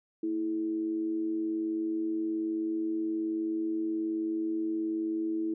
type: tone with amplitude modulation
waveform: sine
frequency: 325.7 Hz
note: E4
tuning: 21 cents flat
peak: -26 dBFS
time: 0.23-5.54 s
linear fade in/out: 5 ms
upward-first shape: sine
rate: 98.8 Hz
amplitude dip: 50%
effects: none